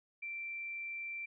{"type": "tone", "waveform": "sine", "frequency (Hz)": 2349, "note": "D7", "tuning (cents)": 0, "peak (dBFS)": -39, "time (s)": [0.22, 1.26], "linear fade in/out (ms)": 10, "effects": []}